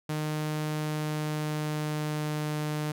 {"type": "tone with pitch glide", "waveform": "sawtooth", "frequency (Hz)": [153.1, 151.34], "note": ["D#3", "D#3"], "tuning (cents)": [-28, -48], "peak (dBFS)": -25, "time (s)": [0.09, 2.92], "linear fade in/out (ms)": 5, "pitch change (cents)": -20, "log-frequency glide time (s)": [0.62, 2.5], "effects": []}